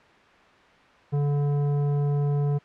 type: tone with tanh clipping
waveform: sine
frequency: 144.2 Hz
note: D3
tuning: 31 cents flat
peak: -23 dBFS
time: 1.12-2.59 s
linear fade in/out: 20 ms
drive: 12 dB
effects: white hiss -53 dBFS RMS until 2.64 s + low-pass 2000 Hz 12 dB/octave